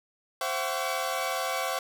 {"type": "tone cluster", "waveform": "sawtooth", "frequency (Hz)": [526, 676, 757, 1134], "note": ["C5", "E5", "F#5", "C#6"], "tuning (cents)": [9, 43, 39, 39], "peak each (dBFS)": -30, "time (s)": [0.41, 1.79], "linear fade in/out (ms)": 2, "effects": []}